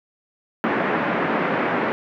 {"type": "band-pass noise", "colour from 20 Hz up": "pink", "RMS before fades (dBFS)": -22, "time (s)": [0.64, 1.92], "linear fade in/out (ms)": 0, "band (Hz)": [190, 2100], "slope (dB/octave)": 24, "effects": []}